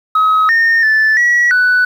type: tone with pitch steps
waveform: sine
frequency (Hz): 1274 / 1830 / 1752 / 1927 / 1488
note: D#6 / A#6 / A6 / B6 / F#6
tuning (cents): +41 / -32 / -8 / -43 / +9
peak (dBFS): -6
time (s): 0.15-1.85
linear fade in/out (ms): 5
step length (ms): 340
effects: tanh soft clip ceiling -6 dBFS + 7-bit